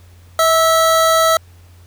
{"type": "tone pair together", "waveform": "square", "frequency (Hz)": [648, 1311], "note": ["E5", "E6"], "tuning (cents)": [-30, -10], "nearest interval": "octave", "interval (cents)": 1220, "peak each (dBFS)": -14, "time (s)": [0.39, 1.37], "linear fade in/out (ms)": 2, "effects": ["added 88 Hz sine -41 dBFS peak until 1.86 s", "pink hiss -52 dBFS RMS until 1.86 s"]}